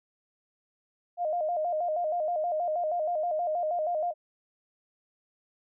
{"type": "tone with vibrato", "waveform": "sine", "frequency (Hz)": 659.3, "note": "E5", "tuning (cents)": 0, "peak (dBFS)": -26, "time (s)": [1.17, 4.14], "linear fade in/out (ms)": 50, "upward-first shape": "square", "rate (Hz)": 6.3, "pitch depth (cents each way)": 110, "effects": []}